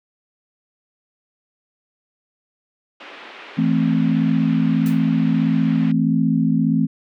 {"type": "band-pass noise", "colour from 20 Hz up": "white", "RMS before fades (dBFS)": -39, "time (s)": [3, 5.92], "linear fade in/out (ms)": 5, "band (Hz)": [270, 2900], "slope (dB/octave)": 24}
{"type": "chord", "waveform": "sine", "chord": "A minor", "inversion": "second", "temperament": "equal", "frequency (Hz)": [164.81, 220, 261.6], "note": ["E3", "A3", "C4"], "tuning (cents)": [0, 0, 0], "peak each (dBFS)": -19, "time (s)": [3.57, 6.87], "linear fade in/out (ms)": 20}
{"type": "noise with exponential decay", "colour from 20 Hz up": "white", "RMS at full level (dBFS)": -34, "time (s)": [4.86, 5.04], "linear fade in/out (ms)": 2, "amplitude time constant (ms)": 37}
{"effects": []}